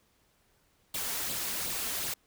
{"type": "noise with flanger", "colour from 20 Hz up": "white", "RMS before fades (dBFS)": -34, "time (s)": [0.94, 2.14], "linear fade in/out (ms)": 5, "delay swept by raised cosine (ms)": [0.24, 4.54], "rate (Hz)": 2.7, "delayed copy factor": 0.5, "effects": ["pink hiss -69 dBFS RMS until 2.26 s"]}